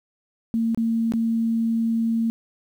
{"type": "tone with dropouts", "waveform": "sine", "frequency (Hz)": 227.7, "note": "A#3", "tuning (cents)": -40, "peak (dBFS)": -19, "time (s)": [0.54, 2.3], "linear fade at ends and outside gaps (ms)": 0, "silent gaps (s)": [[0.747, 0.775], [1.121, 1.137]], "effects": ["9-bit"]}